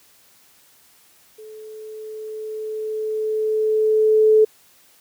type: tone with level ramp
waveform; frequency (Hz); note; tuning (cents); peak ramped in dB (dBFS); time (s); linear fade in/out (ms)
sine; 433.4; A4; -26; -37 to -9; 1.38-4.45; 10
effects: white hiss -54 dBFS RMS until 5 s + high-pass 60 Hz 12 dB/octave